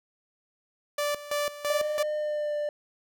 sawtooth tone with tremolo, 585 Hz, D5, 7 cents flat, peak -22 dBFS, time 0.98-2.03 s, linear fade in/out 5 ms, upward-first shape square, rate 3 Hz, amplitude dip 80%
triangle tone with pitch glide, 605 to 592.2 Hz, D#5 to D5, -49 to +14 cents, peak -25 dBFS, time 1.7-2.69 s, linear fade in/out 2 ms, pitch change -37 cents, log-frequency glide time 2.16-2.56 s
effects none

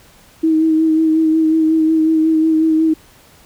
sine tone with vibrato, 318.1 Hz, D#4, 38 cents sharp, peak -10 dBFS, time 0.43-2.94 s, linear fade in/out 10 ms, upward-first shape sine, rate 5.5 Hz, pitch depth 24 cents each way, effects pink hiss -47 dBFS RMS until 3.45 s

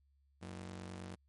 sawtooth ring-modulated tone, 137.8 Hz, C#3, 10 cents flat, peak -38 dBFS, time 0.41-1.16 s, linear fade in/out 20 ms, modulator 44.3 Hz, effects added 69 Hz sine -69 dBFS peak until 1.28 s + MP3 48 kbps

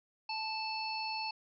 harmonic tone, 879 Hz, A5, 2 cents flat, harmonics 1 / 3 / 5 / 6, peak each -38 / -41 / -40 / -49 dBFS, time 0.29-1.31 s, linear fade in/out 5 ms, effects none

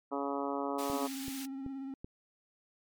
harmonic tone, 140.2 Hz, C#3, 20 cents sharp, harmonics 2 / 3 / 4 / 5 / 6 / 7 / 8 / 9, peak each -37 / -39 / -40 / -41 / -42 / -42 / -43 / -44 dBFS, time 0.11-1.08 s, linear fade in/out 20 ms
pink high-pass noise, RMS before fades -45 dBFS, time 0.78-1.46 s, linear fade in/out 10 ms, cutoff 2400 Hz, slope 12 dB/octave
click train, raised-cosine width 3 ms, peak -30 dBFS, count 4, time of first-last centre 0.9-2.045 s, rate 2.62 Hz
triangle tone with vibrato, 270 Hz, C#4, 45 cents flat, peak -36 dBFS, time 0.93-1.94 s, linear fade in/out 2 ms, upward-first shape sine, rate 17 Hz, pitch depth 31 cents each way
effects MP3 96 kbps

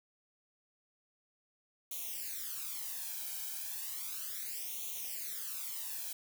blue noise with flanger, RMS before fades -41 dBFS, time 1.91-6.13 s, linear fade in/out 5 ms, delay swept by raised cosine 0.3 to 1.3 ms, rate 0.34 Hz, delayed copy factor +0.95, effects none

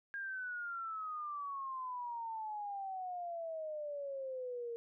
sine exponential sweep, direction down, 1624 to 462.2 Hz, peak -39 dBFS, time 0.14-4.76 s, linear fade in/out 0 ms, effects none

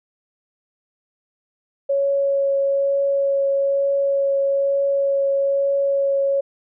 sine tone with vibrato, 554.4 Hz, C#5, in tune, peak -16 dBFS, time 1.89-6.41 s, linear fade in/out 10 ms, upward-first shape triangle, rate 1.1 Hz, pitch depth 9 cents each way, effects none

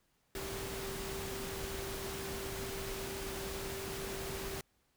sine tone in noise, 389.1 Hz, G4, 13 cents flat, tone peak -43 dBFS, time 0.35-4.61 s, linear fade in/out 2 ms, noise pink, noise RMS -42 dBFS, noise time 0.35-4.61 s, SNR -4 dB, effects pink hiss -75 dBFS RMS until 4.96 s

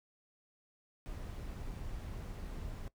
brown noise, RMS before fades -43 dBFS, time 1.06-2.88 s, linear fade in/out 0 ms, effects noise-tail reverb RT60 0.1 s tail -18 dB re dry

